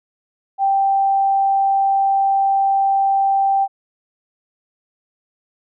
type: tone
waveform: sine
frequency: 784 Hz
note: G5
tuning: in tune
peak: -13 dBFS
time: 0.58-3.68 s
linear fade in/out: 50 ms
effects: none